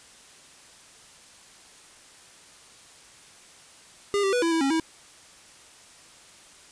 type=tone with pitch steps; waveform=square; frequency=404.8 / 390.2 / 490.4 / 333.4 / 326.7 / 273.4 / 323.5 Hz; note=G#4 / G4 / B4 / E4 / E4 / C#4 / E4; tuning=-44 / -8 / -12 / +20 / -15 / -24 / -32 cents; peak=-22 dBFS; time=4.14-4.798 s; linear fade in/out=0 ms; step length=94 ms; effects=white hiss -51 dBFS RMS until 6.71 s + resampled to 22050 Hz